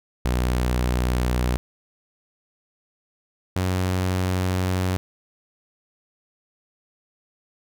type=tone pair in turn; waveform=sawtooth; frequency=61.6 / 92.3 Hz; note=B1 / F#2; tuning=-4 / -4 cents; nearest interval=perfect fifth; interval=700 cents; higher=second; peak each=-16 / -17 dBFS; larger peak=first; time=0.25-1.57 / 3.56-4.97 s; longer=second; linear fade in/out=0 ms; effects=none